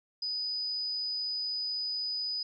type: tone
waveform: sine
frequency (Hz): 4978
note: D#8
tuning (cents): 0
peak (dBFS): -31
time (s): 0.22-2.43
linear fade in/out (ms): 5
effects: none